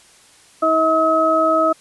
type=harmonic tone; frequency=320 Hz; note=D#4; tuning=49 cents sharp; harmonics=1 / 2 / 4; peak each=-21 / -16 / -16 dBFS; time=0.62-1.73 s; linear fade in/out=10 ms; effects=white hiss -49 dBFS RMS until 1.8 s + resampled to 24000 Hz